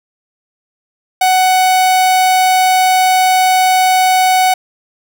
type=tone; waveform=45% pulse; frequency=745 Hz; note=F#5; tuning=12 cents sharp; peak=-8 dBFS; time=1.21-4.54 s; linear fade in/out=5 ms; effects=none